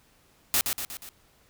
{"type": "noise with echo", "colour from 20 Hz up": "white", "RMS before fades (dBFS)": -23, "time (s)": [0.54, 0.61], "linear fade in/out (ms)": 0, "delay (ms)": 120, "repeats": 4, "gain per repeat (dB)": -5, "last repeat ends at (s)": 1.09, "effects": ["pink hiss -62 dBFS RMS until 1.49 s"]}